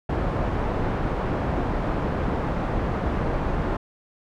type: low-pass noise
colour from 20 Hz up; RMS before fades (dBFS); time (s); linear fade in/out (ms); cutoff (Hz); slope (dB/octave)
pink; -25; 0.09-3.77; 5; 1100; 12
effects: none